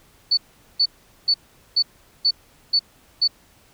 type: tone bursts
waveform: sine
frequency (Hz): 4478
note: C#8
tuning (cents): +17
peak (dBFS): -14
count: 7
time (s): 0.31-3.278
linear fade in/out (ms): 10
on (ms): 64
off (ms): 420
effects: pink hiss -55 dBFS RMS until 3.73 s